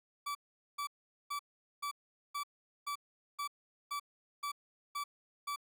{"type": "tone bursts", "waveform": "40% pulse", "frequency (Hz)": 1154, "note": "D6", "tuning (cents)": -31, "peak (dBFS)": -35, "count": 11, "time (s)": [0.26, 5.561], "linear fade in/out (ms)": 10, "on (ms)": 91, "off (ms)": 430, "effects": []}